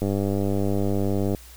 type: click train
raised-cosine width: 2 ms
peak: -12 dBFS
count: 133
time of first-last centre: 0.02-1.348 s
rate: 99.4 Hz
effects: added 60 Hz sine -45 dBFS peak until 1.56 s + white hiss -48 dBFS RMS until 1.56 s